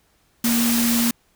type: tone in noise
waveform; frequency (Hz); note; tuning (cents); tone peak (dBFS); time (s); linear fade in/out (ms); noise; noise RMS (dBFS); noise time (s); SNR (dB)
sine; 234.7; A#3; +12; -18; 0.44-1.11; 5; white; -23; 0.44-1.11; +2
effects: pink hiss -62 dBFS RMS until 1.35 s